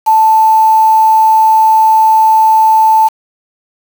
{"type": "tone with quantisation", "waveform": "sine", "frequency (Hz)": 880, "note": "A5", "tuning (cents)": 0, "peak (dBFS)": -4, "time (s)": [0.06, 3.09], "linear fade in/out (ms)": 20, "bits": 4, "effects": []}